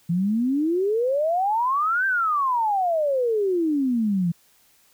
sine exponential two-way sweep, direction up then down, 164.81 to 1590 to 164.81 Hz, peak -19 dBFS, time 0.09-4.32 s, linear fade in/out 10 ms, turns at 2.06 s, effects white hiss -59 dBFS RMS until 4.93 s

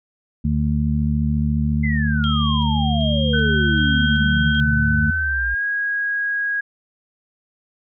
harmonic tone, 74.3 Hz, D2, 21 cents sharp, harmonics 1 / 2 / 3, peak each -21 / -21 / -21 dBFS, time 0.44-5.11 s, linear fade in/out 10 ms
sine exponential sweep, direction down, 2093 to 55.9 Hz, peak -24 dBFS, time 1.83-5.55 s, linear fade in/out 10 ms
sine tone with tremolo, 3222 Hz, G7, 47 cents sharp, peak -24 dBFS, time 2.24-4.6 s, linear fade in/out 0 ms, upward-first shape square, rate 1.3 Hz, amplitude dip 30%
sine tone with pitch glide, 1510 to 1646.7 Hz, F#6 to G#6, +35 to -15 cents, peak -19 dBFS, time 3.33-6.61 s, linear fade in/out 10 ms, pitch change +150 cents, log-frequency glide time 5.09-5.64 s
effects none

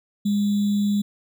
sine tone with sample-and-hold, 204.5 Hz, G#3, 26 cents flat, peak -18 dBFS, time 0.25-1.02 s, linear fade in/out 10 ms, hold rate 3675 Hz, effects none

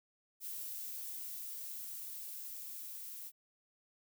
violet noise with level ramp, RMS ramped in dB -43 to -47 dBFS, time 0.4-3.32 s, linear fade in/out 50 ms, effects none

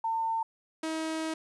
sine / sawtooth tone pair in turn, 902 / 318.9 Hz, A5 / D#4, +43 / +43 cents, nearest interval octave + tritone, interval 1800 cents, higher first, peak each -27 dBFS, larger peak neither, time 0.04-0.43 / 0.83-1.34 s, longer second, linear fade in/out 5 ms, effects resampled to 24000 Hz + 11-bit

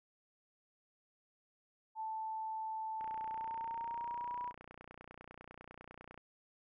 sine tone with pitch glide, 880 to 976.4 Hz, A5 to B5, 0 to -20 cents, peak -38 dBFS, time 1.95-4.53 s, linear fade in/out 50 ms, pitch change +180 cents, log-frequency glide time 3.29-4.4 s
click train, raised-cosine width 0.5 ms, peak -36 dBFS, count 96, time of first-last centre 3.01-6.177 s, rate 30 Hz
effects none

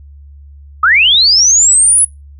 sine linear sweep, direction up, 1205 to 10370 Hz, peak -5 dBFS, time 0.83-2.05 s, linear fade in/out 5 ms, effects noise-tail reverb RT60 0.2 s tail -23 dB re dry + added 71 Hz sine -33 dBFS peak until 2.39 s

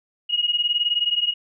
sine beating tone pair, 2879 / 2898 Hz, F#7 / F#7, -48 / -37 cents, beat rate 19 Hz, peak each -21 / -23 dBFS, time 0.29-1.34 s, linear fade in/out 20 ms, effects none

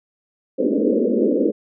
pink band-pass noise, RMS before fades -18 dBFS, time 0.58-1.52 s, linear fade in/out 20 ms, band 210 to 550 Hz, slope 96 dB/octave, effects none

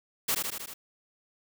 white noise with echo, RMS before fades -27 dBFS, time 0.28-0.35 s, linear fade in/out 10 ms, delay 78 ms, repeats 5, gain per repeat -3 dB, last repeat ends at 0.74 s, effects none

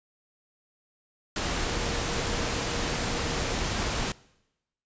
sine tone in noise, 472.4 Hz, A#4, 23 cents sharp, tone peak -39 dBFS, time 1.66-3.54 s, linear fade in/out 2 ms, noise pink, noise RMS -29 dBFS, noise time 1.36-4.12 s, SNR -13 dB, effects noise-tail reverb RT60 0.9 s tail -22 dB re dry + resampled to 16000 Hz

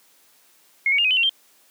sine tone with pitch steps, 2158 / 2242 / 2821 / 2519 / 3032 / 2740 / 3162 Hz, C#7 / C#7 / F7 / D#7 / F#7 / F7 / G7, -47 / +19 / +17 / +21 / +42 / -34 / +14 cents, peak -16 dBFS, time 0.86-1.294 s, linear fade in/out 2 ms, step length 62 ms, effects white hiss -57 dBFS RMS until 1.7 s + high-pass 200 Hz 12 dB/octave

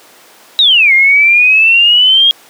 sine exponential two-way sweep, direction down then up, 3902 to 2106 to 3274 Hz, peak -4 dBFS, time 0.59-2.31 s, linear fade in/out 0 ms, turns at 0.93 s, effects pink hiss -40 dBFS RMS until 2.49 s + high-pass 400 Hz 12 dB/octave

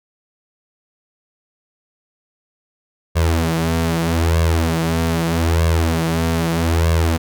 sawtooth tone with flanger, 82.41 Hz, E2, in tune, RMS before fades -17 dBFS, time 3.15-7.18 s, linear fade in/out 20 ms, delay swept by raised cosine 1.8 to 7.8 ms, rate 0.8 Hz, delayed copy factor +0.85, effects none

